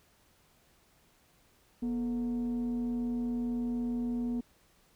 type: tone with frequency modulation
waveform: sine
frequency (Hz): 241.2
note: B3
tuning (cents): -41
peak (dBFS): -28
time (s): 1.82-4.41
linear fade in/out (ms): 10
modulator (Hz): 198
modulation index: 0.32
effects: tanh soft clip ceiling -28 dBFS + pink hiss -66 dBFS RMS until 4.95 s